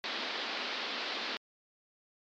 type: band-pass noise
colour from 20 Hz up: white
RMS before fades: -37 dBFS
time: 0.04-1.37 s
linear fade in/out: 0 ms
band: 220 to 4600 Hz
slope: 48 dB/octave
effects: MP3 64 kbps